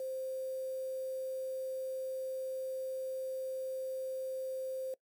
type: tone with quantisation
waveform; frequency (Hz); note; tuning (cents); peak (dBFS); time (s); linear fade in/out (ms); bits
sine; 523.3; C5; 0; -36; 0-4.94; 2; 9
effects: noise-tail reverb RT60 0.1 s tail -22 dB re dry